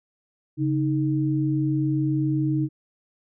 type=tone pair together; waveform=sine; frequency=138.59 / 311.1 Hz; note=C#3 / D#4; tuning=0 / 0 cents; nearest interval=octave + major second; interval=1400 cents; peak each=-23 dBFS; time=0.57-2.69 s; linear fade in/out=50 ms; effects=none